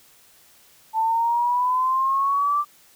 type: exponential sweep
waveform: sine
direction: up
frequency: 880 to 1182 Hz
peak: -18 dBFS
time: 0.93-2.65 s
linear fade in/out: 50 ms
effects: white hiss -54 dBFS RMS until 2.95 s